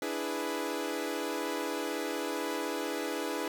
sawtooth chord, E dominant seventh, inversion third, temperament equal, 293.7 / 329.6 / 415.3 / 493.9 Hz, D4 / E4 / G#4 / B4, 0 / 0 / 0 / 0 cents, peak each -34 dBFS, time 0.02-3.48 s, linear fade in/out 2 ms, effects none

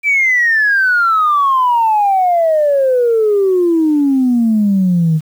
sine exponential sweep, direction down, 2349 to 153 Hz, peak -8 dBFS, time 0.03-5.21 s, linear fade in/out 50 ms, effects tanh soft clip ceiling -5 dBFS + 7-bit

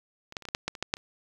clicks, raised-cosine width 0.2 ms, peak -26 / -15 / -29 / -22 / -19 / -10 / -12 / -24 / -12 / -8 / -30 dBFS, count 11, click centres 0.324 / 0.368 / 0.423 / 0.453 / 0.487 / 0.549 / 0.68 / 0.752 / 0.826 / 0.939 / 0.969 s, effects 8-bit

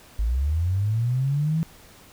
sine linear sweep, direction up, 51 to 164.81 Hz, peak -20 dBFS, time 0.19-1.63 s, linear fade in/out 0 ms, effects pink hiss -50 dBFS RMS until 2.12 s

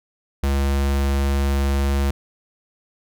square tone, 69.3 Hz, C#2, in tune, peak -18 dBFS, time 0.43-2.11 s, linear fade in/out 5 ms, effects none

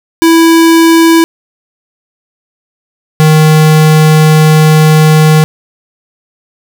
square tone pair in turn, 329.6 / 155.55 Hz, E4 / D#3, 0 / 0 cents, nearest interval octave + minor second, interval 1300 cents, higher first, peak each -3 dBFS, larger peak neither, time 0.22-1.24 / 3.2-5.44 s, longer second, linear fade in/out 0 ms, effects none

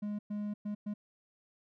triangle tone bursts at uneven times, 207.7 Hz, G#3, in tune, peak -32 dBFS, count 4, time 0.02-0.19 / 0.3-0.54 / 0.65-0.75 / 0.86-0.94 s, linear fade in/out 10 ms, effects none

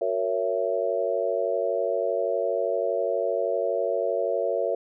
sine chord, F# dominant seventh, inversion none, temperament just, 370 / 462.5 / 555 / 666 Hz, F#4 / A#4 / C#5 / E5, 0 / -14 / +2 / +18 cents, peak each -32 / -28 / -27 / -28 dBFS, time 0.01-4.75 s, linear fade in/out 5 ms, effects none

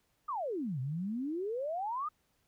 sine exponential two-way sweep, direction down then up, 1270 to 123.47 to 1270 Hz, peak -33 dBFS, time 0.28-2.09 s, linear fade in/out 10 ms, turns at 0.8 s, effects pink hiss -75 dBFS RMS until 2.47 s

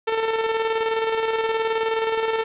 sawtooth tone with tremolo, 447.2 Hz, A4, 28 cents sharp, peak -15 dBFS, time 0.07-2.44 s, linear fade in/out 10 ms, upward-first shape square, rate 19 Hz, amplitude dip 40%, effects resampled to 8000 Hz + 7-bit

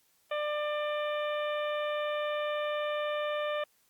harmonic tone, 596 Hz, D5, 25 cents sharp, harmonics 1 / 2 / 3 / 4 / 5 / 6, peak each -31 / -37 / -41 / -43 / -45 / -47 dBFS, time 0.31-3.64 s, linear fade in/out 5 ms, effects white hiss -69 dBFS RMS until 3.89 s + Opus 48 kbps

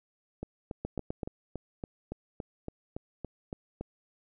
two click trains, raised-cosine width 2 ms, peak -23 / -20 dBFS, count 13 / 4, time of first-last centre 0.43-3.81 / 0.85-1.232 s, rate 3.55 / 7.85 Hz, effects none

